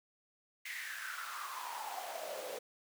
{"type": "noise with high-pass filter sweep", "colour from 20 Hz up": "pink", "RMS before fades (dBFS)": -43, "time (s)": [0.65, 2.59], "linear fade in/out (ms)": 10, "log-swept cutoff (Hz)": [2100, 480], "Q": 7.2, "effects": []}